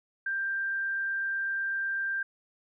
sine tone, 1582 Hz, G6, 15 cents sharp, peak -28 dBFS, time 0.26-2.23 s, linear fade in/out 5 ms, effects none

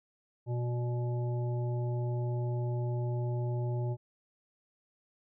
harmonic tone with a mistuned harmonic, 121.7 Hz, B2, 25 cents flat, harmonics 1 / 3 / 5 / 7, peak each -30 / -40 / -44 / -47 dBFS, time 0.46-3.97 s, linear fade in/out 50 ms, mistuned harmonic 5, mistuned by -24 cents, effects none

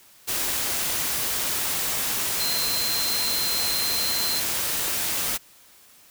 sine tone in noise, 4125 Hz, C8, 25 cents flat, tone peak -26 dBFS, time 2.39-4.41 s, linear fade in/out 20 ms, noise white, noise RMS -26 dBFS, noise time 0.27-5.38 s, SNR -3 dB, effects white hiss -53 dBFS RMS until 6.1 s

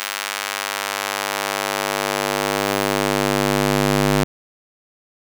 square tone with high-pass filter sweep, 49.98 Hz, G1, 34 cents sharp, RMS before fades -21 dBFS, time 0-4.24 s, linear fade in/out 0 ms, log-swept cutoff 1600 to 160 Hz, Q 0.71, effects none

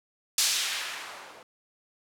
violet noise with low-pass filter sweep, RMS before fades -31 dBFS, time 0.38-1.43 s, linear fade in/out 2 ms, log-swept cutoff 5800 to 580 Hz, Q 0.93, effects none

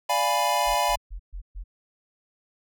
square chord, D diminished seventh, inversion none, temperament equal, 587.3 / 698.5 / 830.6 / 987.8 Hz, D5 / F5 / Ab5 / Cb6, 0 / 0 / 0 / 0 cents, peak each -30 / -28 / -27 / -26 dBFS, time 0.09-0.96 s, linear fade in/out 10 ms
sine tone bursts, 43.65 Hz, F1, in tune, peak -32 dBFS, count 5, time 0.66-1.64 s, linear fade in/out 20 ms, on 92 ms, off 130 ms
effects none

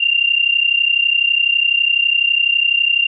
sine tone pair together, 2768 / 2800 Hz, F7 / F7, -16 / +4 cents, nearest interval unison, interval 20 cents, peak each -15 dBFS, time 0-3.07 s, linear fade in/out 10 ms, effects none

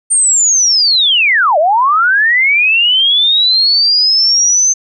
sine linear two-way sweep, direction down then up, 8870 to 580 to 6270 Hz, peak -7 dBFS, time 0.1-4.74 s, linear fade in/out 20 ms, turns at 1.58 s, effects none

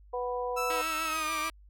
harmonic tone, 246.9 Hz, B3, in tune, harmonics 2 / 3 / 4, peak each -32 / -37 / -36 dBFS, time 0.13-0.82 s, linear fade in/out 10 ms
30% pulse tone with pitch glide, 1318.5 to 1181.5 Hz, E6 to D6, 0 to +10 cents, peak -28 dBFS, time 0.56-1.5 s, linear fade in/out 20 ms, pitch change -190 cents, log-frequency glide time 1.04-1.34 s
5% pulse tone with vibrato, 316.5 Hz, D#4, 30 cents sharp, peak -24 dBFS, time 0.7-1.5 s, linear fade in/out 2 ms, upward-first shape triangle, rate 6.8 Hz, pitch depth 46 cents each way
effects added 50 Hz sine -52 dBFS peak until 1.69 s

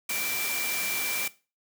sine tone in noise, 2349 Hz, D7, in tune, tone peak -33 dBFS, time 0.09-1.28 s, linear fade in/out 5 ms, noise white, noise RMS -31 dBFS, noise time 0.09-1.28 s, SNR -5 dB, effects noise-tail reverb RT60 0.3 s tail -17 dB re dry + high-pass 150 Hz 12 dB/octave

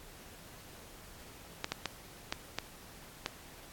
clicks, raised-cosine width 0.2 ms, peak -15 dBFS, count 6, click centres 1.644 / 1.72 / 1.857 / 2.325 / 2.586 / 3.261 s, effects pink hiss -53 dBFS RMS until 3.72 s + AAC 64 kbps

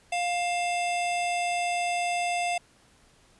square tone pair together, 704 / 2667 Hz, F5 / E7, +14 / +20 cents, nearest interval octave + major seventh, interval 2306 cents, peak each -27 / -34 dBFS, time 0.12-2.58 s, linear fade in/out 5 ms, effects pink hiss -60 dBFS RMS until 3.39 s + resampled to 24000 Hz

